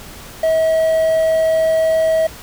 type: tone with quantisation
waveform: triangle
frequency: 643 Hz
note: E5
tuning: 43 cents flat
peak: -10 dBFS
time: 0.43-2.27 s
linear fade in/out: 5 ms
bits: 6
effects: pink hiss -36 dBFS RMS until 2.42 s